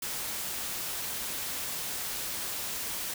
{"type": "noise", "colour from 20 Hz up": "white", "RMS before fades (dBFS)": -35, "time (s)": [0.02, 3.14], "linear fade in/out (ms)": 5, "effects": []}